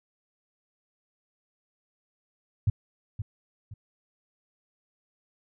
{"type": "tone with echo", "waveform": "sine", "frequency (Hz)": 104.5, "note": "G#2", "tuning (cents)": 11, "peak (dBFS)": -18, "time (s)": [2.67, 2.7], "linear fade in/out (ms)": 5, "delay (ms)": 520, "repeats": 2, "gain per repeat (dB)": -10, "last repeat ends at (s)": 3.74, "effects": []}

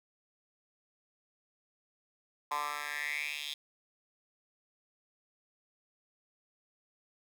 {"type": "tone with high-pass filter sweep", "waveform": "10% pulse", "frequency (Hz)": 146.9, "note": "D3", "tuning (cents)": 1, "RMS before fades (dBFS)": -37, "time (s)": [2.51, 3.54], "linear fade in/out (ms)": 5, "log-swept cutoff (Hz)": [1000, 3400], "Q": 5.7, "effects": []}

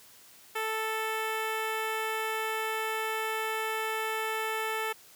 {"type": "tone with notch filter", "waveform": "10% pulse", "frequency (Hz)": 440, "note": "A4", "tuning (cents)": 0, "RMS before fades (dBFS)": -32, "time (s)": [0.55, 4.93], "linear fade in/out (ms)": 10, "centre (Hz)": 6100, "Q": 1.7, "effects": ["white hiss -55 dBFS RMS until 5.15 s", "high-pass 80 Hz 12 dB/octave"]}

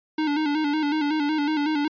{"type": "tone with vibrato", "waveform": "square", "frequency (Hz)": 300, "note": "D4", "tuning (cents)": 37, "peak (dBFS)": -22, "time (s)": [0.18, 1.88], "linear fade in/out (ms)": 5, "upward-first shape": "square", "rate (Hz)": 5.4, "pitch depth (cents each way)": 62, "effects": ["resampled to 11025 Hz"]}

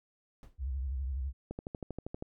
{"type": "noise with exponential decay", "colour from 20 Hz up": "brown", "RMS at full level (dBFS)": -45, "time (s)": [0.43, 0.61], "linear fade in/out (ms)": 1, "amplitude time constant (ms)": 37}
{"type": "tone with vibrato", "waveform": "sine", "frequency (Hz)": 66.4, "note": "C2", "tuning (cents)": 26, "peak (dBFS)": -32, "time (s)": [0.58, 1.33], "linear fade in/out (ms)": 50, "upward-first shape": "sine", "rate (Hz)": 12, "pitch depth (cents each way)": 130}
{"type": "click train", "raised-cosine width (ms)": 2, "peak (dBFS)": -25, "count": 10, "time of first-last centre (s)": [1.51, 2.224], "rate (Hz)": 12.6}
{"effects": []}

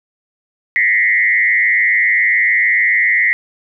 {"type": "tone with frequency modulation", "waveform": "sine", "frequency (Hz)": 2000, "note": "B6", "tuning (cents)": 21, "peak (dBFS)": -10, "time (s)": [0.76, 3.33], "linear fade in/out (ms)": 0, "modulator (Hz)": 107, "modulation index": 1.4, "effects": []}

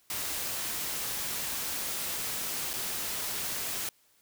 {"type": "noise with dropouts", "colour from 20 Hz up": "white", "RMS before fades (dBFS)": -34, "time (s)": [0.1, 3.89], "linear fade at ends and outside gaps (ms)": 2, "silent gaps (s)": [2.733, 2.737], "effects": ["white hiss -66 dBFS RMS until 4.21 s"]}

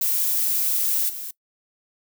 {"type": "noise with level steps", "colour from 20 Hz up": "violet", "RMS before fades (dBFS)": [-22, -33], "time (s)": [0.01, 1.31], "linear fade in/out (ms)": 5, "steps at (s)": 1.08, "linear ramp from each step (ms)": 20, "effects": ["noise-tail reverb RT60 0.1 s tail -21 dB re dry"]}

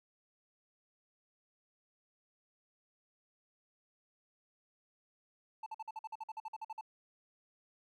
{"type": "tone bursts", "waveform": "triangle", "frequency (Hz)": 880, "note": "A5", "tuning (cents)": 0, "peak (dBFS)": -38, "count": 15, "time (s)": [5.63, 6.811], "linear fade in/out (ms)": 5, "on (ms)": 33, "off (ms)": 49, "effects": []}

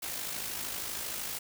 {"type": "noise with amplitude modulation", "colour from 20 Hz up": "white", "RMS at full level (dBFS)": -35, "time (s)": [0.02, 1.39], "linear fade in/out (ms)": 10, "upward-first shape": "sine", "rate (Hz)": 52.8, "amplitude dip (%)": 45, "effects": []}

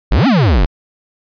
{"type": "exponential two-way sweep", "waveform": "square", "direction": "up then down", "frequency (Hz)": [36.94, 289.9, 36.94], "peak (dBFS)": -9, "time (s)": [0.11, 0.66], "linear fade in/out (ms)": 10, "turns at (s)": 0.27, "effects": ["resampled to 11025 Hz"]}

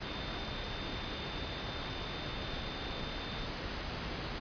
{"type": "tone in noise", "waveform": "sine", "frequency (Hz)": 3596, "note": "A7", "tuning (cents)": 37, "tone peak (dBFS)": -47, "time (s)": [0.04, 3.47], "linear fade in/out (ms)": 20, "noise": "pink", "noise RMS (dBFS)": -39, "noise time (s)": [0, 4.4], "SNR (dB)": -11, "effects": ["resampled to 11025 Hz"]}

